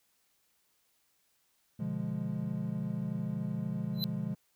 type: chord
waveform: triangle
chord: B diminished seventh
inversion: none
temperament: equal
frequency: 123.47 / 146.83 / 174.61 / 207.7 Hz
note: B2 / D3 / F3 / Ab3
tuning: 0 / 0 / 0 / 0 cents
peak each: -38 / -37 / -35 / -35 dBFS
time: 1.79-4.35 s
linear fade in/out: 10 ms
type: tone with exponential growth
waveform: square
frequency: 4029 Hz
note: B7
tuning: 34 cents sharp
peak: -28 dBFS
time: 3.94-4.04 s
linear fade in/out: 0 ms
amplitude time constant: 21 ms
effects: white hiss -73 dBFS RMS until 4.55 s